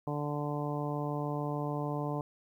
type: harmonic tone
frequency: 146.83 Hz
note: D3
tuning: in tune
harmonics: 1 / 2 / 3 / 4 / 5 / 6 / 7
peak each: -35 / -38 / -40 / -41 / -42 / -43 / -43 dBFS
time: 0.07-2.21 s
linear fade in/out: 2 ms
effects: 11-bit